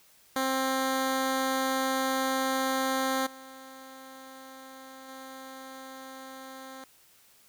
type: tone with level steps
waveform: 10% pulse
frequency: 264.3 Hz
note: C4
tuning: 18 cents sharp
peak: -18 / -37 / -34 dBFS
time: 0.36-6.84 s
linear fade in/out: 2 ms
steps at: 3.26 / 5.08 s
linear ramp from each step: 10 ms
effects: white hiss -60 dBFS RMS until 7.48 s